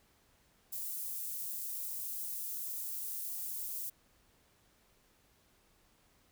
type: high-pass noise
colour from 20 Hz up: white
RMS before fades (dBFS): -40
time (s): 0.72-3.9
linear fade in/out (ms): 10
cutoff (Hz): 11000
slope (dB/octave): 12
effects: pink hiss -69 dBFS RMS until 6.31 s